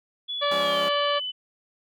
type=tone with pitch glide; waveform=sine; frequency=3415 to 3007 Hz; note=G#7 to F#7; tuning=+48 to +27 cents; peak=-28 dBFS; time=0.28-1.32 s; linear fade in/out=20 ms; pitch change=-221 cents; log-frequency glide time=0.58-0.84 s
type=harmonic tone; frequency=578 Hz; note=D5; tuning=28 cents flat; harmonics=1 / 2 / 3 / 4 / 5 / 6 / 7 / 8; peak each=-25 / -26 / -33 / -36 / -38 / -38 / -40 / -43 dBFS; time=0.41-1.2 s; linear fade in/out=20 ms
type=chord; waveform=10% pulse; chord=Db major; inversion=first; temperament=equal; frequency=174.61 / 207.7 / 277.2 Hz; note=F3 / Ab3 / Db4; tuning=0 / 0 / 0 cents; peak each=-28 dBFS; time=0.51-0.89 s; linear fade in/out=5 ms
effects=none